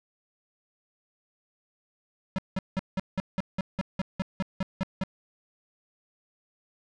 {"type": "tone bursts", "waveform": "square", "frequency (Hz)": 190, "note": "F#3", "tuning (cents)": 46, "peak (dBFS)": -26, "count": 14, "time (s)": [2.36, 5.036], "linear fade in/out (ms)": 0, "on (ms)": 24, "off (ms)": 180, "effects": ["low-pass 4000 Hz 12 dB/octave"]}